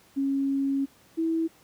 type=tone pair in turn; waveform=sine; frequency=274.4 / 326.3 Hz; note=C#4 / E4; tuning=-17 / -18 cents; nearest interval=minor third; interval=299 cents; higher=second; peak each=-23 dBFS; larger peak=neither; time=0.16-0.86 / 1.17-1.48 s; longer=first; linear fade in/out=20 ms; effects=pink hiss -58 dBFS RMS until 1.63 s + high-pass 80 Hz 12 dB/octave